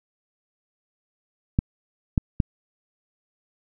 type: clicks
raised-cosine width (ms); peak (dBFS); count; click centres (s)
5; -6; 3; 1.589 / 2.178 / 2.402
effects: none